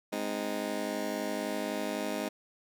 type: chord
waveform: 20% pulse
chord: Ab major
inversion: none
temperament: just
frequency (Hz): 207.7 / 259.6 / 311.5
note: Ab3 / C4 / Eb4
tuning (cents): 0 / -13 / +2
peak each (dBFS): -32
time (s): 0.12-2.29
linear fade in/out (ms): 10
effects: none